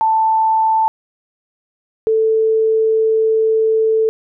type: tone pair in turn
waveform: sine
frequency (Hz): 884 / 442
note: A5 / A4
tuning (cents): +8 / +8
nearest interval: octave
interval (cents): 1200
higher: first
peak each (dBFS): -11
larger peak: neither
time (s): 0.01-0.88 / 2.07-4.09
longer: second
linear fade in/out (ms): 0
effects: none